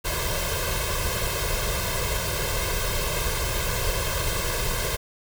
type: noise with comb filter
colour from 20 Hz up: pink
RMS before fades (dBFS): -26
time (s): 0.04-4.97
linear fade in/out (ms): 20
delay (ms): 1.9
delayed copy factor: +1
effects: none